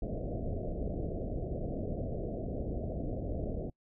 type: low-pass noise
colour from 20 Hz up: pink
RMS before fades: -36 dBFS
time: 0.02-3.7 s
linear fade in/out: 5 ms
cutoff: 690 Hz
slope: 96 dB/octave
effects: noise-tail reverb RT60 0.1 s tail -24 dB re dry